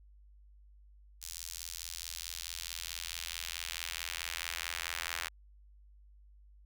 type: tone with high-pass filter sweep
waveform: sawtooth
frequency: 84.6 Hz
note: E2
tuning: 45 cents sharp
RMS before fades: -41 dBFS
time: 1.21-5.29 s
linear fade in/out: 20 ms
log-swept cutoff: 5900 to 1700 Hz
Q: 1.1
effects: added 50 Hz sine -56 dBFS peak until 6.65 s